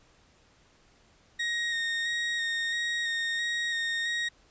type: tone with vibrato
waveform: 30% pulse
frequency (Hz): 1864.7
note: A#6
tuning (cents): 0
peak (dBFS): -25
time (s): 1.39-4.29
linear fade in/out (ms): 10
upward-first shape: square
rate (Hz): 1.5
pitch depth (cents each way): 15
effects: pink hiss -62 dBFS RMS until 4.5 s + resampled to 16000 Hz